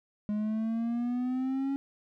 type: exponential sweep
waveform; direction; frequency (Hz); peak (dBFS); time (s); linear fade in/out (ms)
triangle; up; 207.7 to 277.2; -26; 0.29-1.76; 0
effects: none